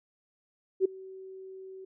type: tone with ADSR envelope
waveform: sine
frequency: 379.9 Hz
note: F#4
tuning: 46 cents sharp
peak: -18 dBFS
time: 0.8-1.85 s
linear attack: 50 ms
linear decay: 8 ms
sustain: -24 dB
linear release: 7 ms
effects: none